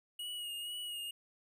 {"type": "tone with vibrato", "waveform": "square", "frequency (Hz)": 2888, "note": "F#7", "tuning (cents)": -43, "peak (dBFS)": -40, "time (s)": [0.19, 1.11], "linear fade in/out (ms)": 5, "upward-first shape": "sine", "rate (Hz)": 2.1, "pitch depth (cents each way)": 33, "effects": []}